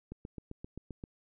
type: click train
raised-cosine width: 3 ms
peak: -29 dBFS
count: 8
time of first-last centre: 0.12-1.039 s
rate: 7.62 Hz
effects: none